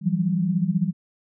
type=tone cluster; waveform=sine; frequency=164.3 / 178.9 / 194.8 Hz; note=E3 / F3 / G3; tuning=-5 / +42 / -11 cents; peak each=-24 dBFS; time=0.01-0.93 s; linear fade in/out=50 ms; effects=none